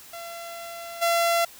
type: tone with level steps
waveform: sawtooth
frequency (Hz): 680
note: F5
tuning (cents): -46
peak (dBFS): -32 / -16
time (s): 0.13-1.45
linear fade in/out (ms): 5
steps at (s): 1.01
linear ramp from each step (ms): 20
effects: white hiss -47 dBFS RMS until 1.59 s